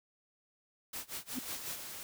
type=noise with tremolo; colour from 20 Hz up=white; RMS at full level=-40 dBFS; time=0.93-1.76 s; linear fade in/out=5 ms; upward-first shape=sine; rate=5.5 Hz; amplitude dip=95%
type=tone with exponential growth; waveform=sine; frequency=253.9 Hz; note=B3; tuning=48 cents sharp; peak=-31 dBFS; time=1.31-1.39 s; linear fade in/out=5 ms; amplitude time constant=17 ms
type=noise; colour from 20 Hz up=white; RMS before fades=-45 dBFS; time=1.39-2.03 s; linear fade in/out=0 ms
effects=none